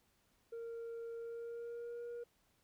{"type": "tone with pitch glide", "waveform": "sine", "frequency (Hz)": [462.5, 475.2], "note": ["A#4", "A#4"], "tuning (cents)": [-14, 33], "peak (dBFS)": -40, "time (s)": [0.52, 2.24], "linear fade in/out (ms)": 10, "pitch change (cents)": 47, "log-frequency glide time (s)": [1.17, 2.04], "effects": ["tanh soft clip ceiling -42 dBFS", "pink hiss -75 dBFS RMS until 2.63 s"]}